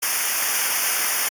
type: noise with comb filter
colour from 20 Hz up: white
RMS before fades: -22 dBFS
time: 0.02-1.29 s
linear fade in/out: 10 ms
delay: 0.25 ms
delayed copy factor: -0.95
effects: AAC 64 kbps